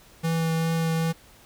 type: tone with vibrato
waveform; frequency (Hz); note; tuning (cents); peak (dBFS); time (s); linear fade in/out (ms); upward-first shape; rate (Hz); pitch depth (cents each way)
square; 163.6; E3; -13; -23; 0.23-1.13; 20; triangle; 2.5; 11
effects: pink hiss -53 dBFS RMS until 1.45 s